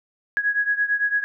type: beating tone pair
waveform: sine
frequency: 1661.2 / 1670.1 Hz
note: G#6 / G#6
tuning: 0 / +9 cents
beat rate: 8.9 Hz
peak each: -21 / -24 dBFS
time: 0.37-1.24 s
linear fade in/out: 0 ms
effects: none